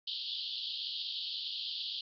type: band-pass noise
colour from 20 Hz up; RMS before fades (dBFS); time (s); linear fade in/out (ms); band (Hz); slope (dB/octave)
pink; -39; 0.07-2.01; 5; 3000 to 4700; 96
effects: none